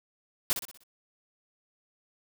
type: noise with echo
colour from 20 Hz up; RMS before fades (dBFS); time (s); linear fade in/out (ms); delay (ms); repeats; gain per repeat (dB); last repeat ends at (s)
white; -26; 0.5-0.53; 0; 61; 5; -7; 0.835
effects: none